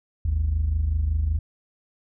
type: tone pair together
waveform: sine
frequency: 53.17 / 78.5 Hz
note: G#1 / D#2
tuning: +41 / +16 cents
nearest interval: perfect fifth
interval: 675 cents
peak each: -24 / -20 dBFS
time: 0.25-1.39 s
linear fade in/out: 5 ms
effects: tanh soft clip ceiling -16 dBFS